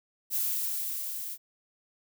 violet noise with level ramp, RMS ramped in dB -28 to -38 dBFS, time 0.3-1.38 s, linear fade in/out 50 ms, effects none

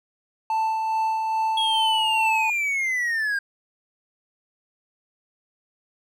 triangle tone with tremolo, 884 Hz, A5, 8 cents sharp, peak -18 dBFS, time 0.5-2.5 s, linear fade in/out 2 ms, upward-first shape sine, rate 2.4 Hz, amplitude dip 30%
triangle linear sweep, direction down, 3322 to 1592 Hz, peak -20 dBFS, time 1.57-3.39 s, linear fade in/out 5 ms
effects none

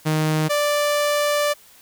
sawtooth tone pair in turn, 155.56 / 587.3 Hz, D#3 / D5, 0 / 0 cents, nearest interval octave + major seventh, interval 2300 cents, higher second, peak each -14 dBFS, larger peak neither, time 0.05-0.49 / 0.49-1.54 s, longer second, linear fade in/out 20 ms, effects white hiss -50 dBFS RMS until 1.81 s

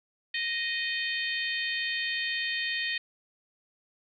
harmonic tone with a mistuned harmonic, 622.3 Hz, D#5, in tune, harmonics 3 / 4 / 5 / 6 / 7, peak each -32 / -34 / -36 / -38 / -39 dBFS, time 0.34-2.98 s, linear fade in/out 5 ms, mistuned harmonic 6, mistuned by -45 cents, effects none

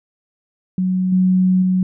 sine tone with level steps, 185 Hz, F#3, in tune, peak -15 / -11 / -13 dBFS, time 0.78-1.83 s, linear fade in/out 2 ms, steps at 1.12 / 1.62 s, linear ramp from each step 5 ms, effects none

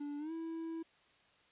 triangle tone with pitch glide, 290 to 327.4 Hz, D4 to E4, -22 to -12 cents, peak -37 dBFS, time 0-0.83 s, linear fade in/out 10 ms, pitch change +210 cents, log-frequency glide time 0.18-0.32 s, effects white hiss -68 dBFS RMS until 1.51 s + resampled to 8000 Hz

